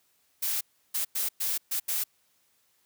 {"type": "noise bursts at uneven times", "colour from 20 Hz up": "blue", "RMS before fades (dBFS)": -29, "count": 6, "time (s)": [[0.42, 0.61], [0.94, 1.05], [1.15, 1.29], [1.4, 1.58], [1.71, 1.8], [1.88, 2.04]], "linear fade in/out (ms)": 10, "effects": ["white hiss -69 dBFS RMS until 2.85 s", "high-pass 60 Hz 12 dB/octave"]}